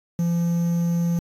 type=tone with quantisation; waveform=triangle; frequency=170.7 Hz; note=F3; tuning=39 cents flat; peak=-17 dBFS; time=0.19-1.19 s; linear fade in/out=2 ms; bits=7; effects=AAC 64 kbps